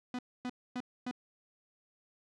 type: tone bursts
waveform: 45% pulse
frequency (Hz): 248.7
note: B3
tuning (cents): +12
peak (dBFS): -35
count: 4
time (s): 0.14-1.112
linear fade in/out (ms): 2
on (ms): 48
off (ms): 260
effects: low-pass 5000 Hz 12 dB/octave